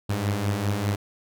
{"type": "beating tone pair", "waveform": "sawtooth", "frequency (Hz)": [98.1, 103.1], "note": ["G2", "G#2"], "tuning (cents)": [2, -12], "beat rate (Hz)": 5, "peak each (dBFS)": [-25, -21], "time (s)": [0.09, 0.96], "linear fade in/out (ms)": 10, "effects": []}